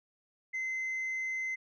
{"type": "tone", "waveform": "sine", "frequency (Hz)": 2060, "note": "C7", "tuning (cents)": -28, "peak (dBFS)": -30, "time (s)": [0.53, 1.56], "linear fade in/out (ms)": 20, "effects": ["tanh soft clip ceiling -31 dBFS"]}